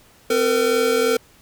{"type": "tone cluster", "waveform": "square", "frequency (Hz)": [257.5, 455.5, 498.4], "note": ["C4", "A#4", "B4"], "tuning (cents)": [-28, -40, 16], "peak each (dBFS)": [-27, -18, -24], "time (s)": [0.3, 1.17], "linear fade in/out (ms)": 5, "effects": ["pink hiss -52 dBFS RMS until 1.41 s"]}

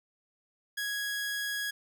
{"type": "tone", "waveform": "sawtooth", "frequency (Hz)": 1661.2, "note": "G#6", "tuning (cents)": 0, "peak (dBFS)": -28, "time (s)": [0.77, 1.71], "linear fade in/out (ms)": 10, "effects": []}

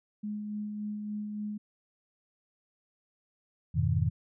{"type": "tone with tremolo", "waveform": "sine", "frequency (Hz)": 209.6, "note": "G#3", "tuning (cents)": 16, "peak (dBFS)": -32, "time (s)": [0.23, 1.58], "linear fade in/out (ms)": 10, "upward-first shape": "sine", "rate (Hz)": 3.5, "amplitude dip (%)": 30}
{"type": "chord", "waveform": "sine", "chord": "F half-diminished seventh", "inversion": "none", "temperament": "just", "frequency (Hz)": [87.31, 104.77, 125.72, 157.15], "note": ["F2", "Ab2", "Cb3", "Eb3"], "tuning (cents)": [0, 16, 31, 18], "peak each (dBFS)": -30, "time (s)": [3.74, 4.1], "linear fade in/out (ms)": 20}
{"effects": []}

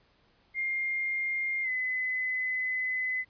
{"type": "tone with pitch glide", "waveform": "sine", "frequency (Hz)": [2117, 2021], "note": ["C7", "B6"], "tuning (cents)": [20, 39], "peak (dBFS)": -28, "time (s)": [0.54, 3.25], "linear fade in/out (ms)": 50, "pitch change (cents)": -81, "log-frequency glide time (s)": [1.63, 1.69], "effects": ["pink hiss -66 dBFS RMS until 3.29 s", "resampled to 11025 Hz"]}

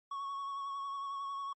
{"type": "tone with vibrato", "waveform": "triangle", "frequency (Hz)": 1108.7, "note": "C#6", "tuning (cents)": 0, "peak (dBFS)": -35, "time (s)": [0.11, 1.53], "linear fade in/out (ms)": 5, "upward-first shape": "sine", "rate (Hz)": 11, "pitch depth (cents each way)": 23, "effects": ["MP3 32 kbps"]}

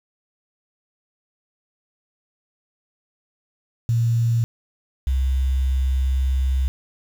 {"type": "tone pair in turn", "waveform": "sine", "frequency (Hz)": [116.54, 65.63], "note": ["A#2", "C2"], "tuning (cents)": [0, 6], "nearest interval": "minor seventh", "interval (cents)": 994, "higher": "first", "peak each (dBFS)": [-16, -17], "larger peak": "first", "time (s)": [[3.89, 4.44], [5.07, 6.68]], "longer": "second", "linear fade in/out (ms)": 0, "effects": ["7-bit"]}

